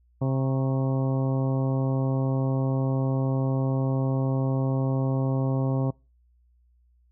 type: harmonic tone with a mistuned harmonic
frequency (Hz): 133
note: C3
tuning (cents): +29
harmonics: 1 / 2 / 3 / 4 / 5 / 6 / 7 / 8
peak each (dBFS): -23 / -29 / -36 / -34 / -38 / -43 / -42 / -44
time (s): 0.21-5.91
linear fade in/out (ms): 10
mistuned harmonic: 8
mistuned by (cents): +53
effects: noise-tail reverb RT60 0.3 s tail -26 dB re dry + added 60 Hz sine -59 dBFS peak until 7.11 s